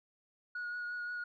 sine tone with vibrato, 1450 Hz, F#6, 35 cents flat, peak -35 dBFS, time 0.55-1.24 s, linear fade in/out 5 ms, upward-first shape triangle, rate 5.7 Hz, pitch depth 18 cents each way, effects tanh soft clip ceiling -35 dBFS

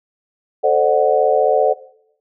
sine chord, D dominant seventh, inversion second, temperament equal with one note detuned, 440 / 523.3 / 598.3 / 740 Hz, A4 / C5 / D5 / F#5, 0 / 0 / +32 / 0 cents, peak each -17 dBFS, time 0.63-1.74 s, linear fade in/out 20 ms, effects noise-tail reverb RT60 0.7 s tail -18 dB re dry

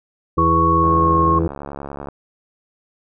harmonic tone, 82.6 Hz, E2, 4 cents sharp, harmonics 1 / 2 / 4 / 5 / 6, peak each -21 / -22 / -20 / -26 / -25 dBFS, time 0.37-1.48 s, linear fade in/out 10 ms
sine tone with pitch glide, 1108.7 to 1085.3 Hz, C#6 to C#6, 0 to -37 cents, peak -14 dBFS, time 0.38-1.39 s, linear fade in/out 5 ms, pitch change -37 cents, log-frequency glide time 0.7-1.15 s
click train, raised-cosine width 1 ms, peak -16 dBFS, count 89, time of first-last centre 0.84-2.086 s, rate 70.6 Hz
effects none

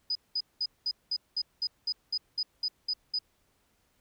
sine tone bursts, 4978 Hz, D#8, in tune, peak -27 dBFS, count 13, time 0.1-3.189 s, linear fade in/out 5 ms, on 53 ms, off 200 ms, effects pink hiss -71 dBFS RMS until 4 s

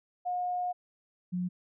sine tone pair in turn, 719 / 179.75 Hz, F#5 / F#3, -50 / -50 cents, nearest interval 2 octaves, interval 2400 cents, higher first, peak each -29 / -29 dBFS, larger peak neither, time 0.25-0.73 / 1.32-1.49 s, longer first, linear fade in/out 20 ms, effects none

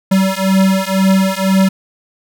square beating tone pair, 190.5 / 192.5 Hz, G3 / G3, -49 / -31 cents, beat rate 2 Hz, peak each -14 dBFS, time 0.11-1.69 s, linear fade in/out 10 ms, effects none

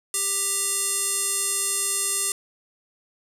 square tone with band-pass filter, 395.4 Hz, G4, 15 cents sharp, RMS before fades -25 dBFS, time 0.14-2.32 s, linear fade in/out 2 ms, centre 9000 Hz, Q 3.1, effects none

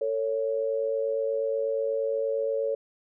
sine tone pair together, 448.1 / 556.5 Hz, A4 / C#5, +32 / +7 cents, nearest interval major third, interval 375 cents, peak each -28 / -27 dBFS, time 0.01-2.75 s, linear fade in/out 5 ms, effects none

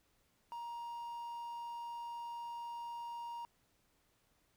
triangle tone with quantisation, 942 Hz, A#5, 18 cents sharp, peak -40 dBFS, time 0.52-3.45 s, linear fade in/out 0 ms, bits 11, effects pink hiss -75 dBFS RMS until 4.56 s

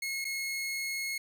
sawtooth tone with dropouts, 2169 Hz, C#7, 38 cents flat, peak -29 dBFS, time 0.02-1.18 s, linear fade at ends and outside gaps 5 ms, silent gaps 0.245-0.25 s, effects none

